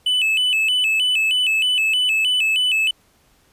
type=tone with vibrato; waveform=triangle; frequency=2794 Hz; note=F7; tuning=in tune; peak=-14 dBFS; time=0.06-2.91 s; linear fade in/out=5 ms; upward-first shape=square; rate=3.2 Hz; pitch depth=120 cents each way; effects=pink hiss -58 dBFS RMS until 3.52 s + resampled to 32000 Hz